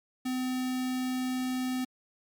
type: tone with notch filter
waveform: square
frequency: 255.3 Hz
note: C4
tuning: 42 cents flat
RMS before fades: -31 dBFS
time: 0.25-1.85 s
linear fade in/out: 10 ms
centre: 1000 Hz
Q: 1.5
effects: MP3 96 kbps